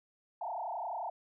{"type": "tone with frequency modulation", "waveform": "sine", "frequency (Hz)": 798, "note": "G5", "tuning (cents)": 31, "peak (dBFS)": -35, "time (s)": [0.41, 1.1], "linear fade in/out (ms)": 5, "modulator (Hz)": 31.3, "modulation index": 4.2, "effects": []}